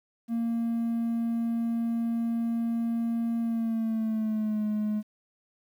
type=tone with pitch glide; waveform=triangle; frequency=231.3 to 212.1 Hz; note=A#3 to G#3; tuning=-13 to +37 cents; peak=-23 dBFS; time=0.28-5.03 s; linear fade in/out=50 ms; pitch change=-150 cents; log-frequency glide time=3.4-4.65 s; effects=tanh soft clip ceiling -19 dBFS + 10-bit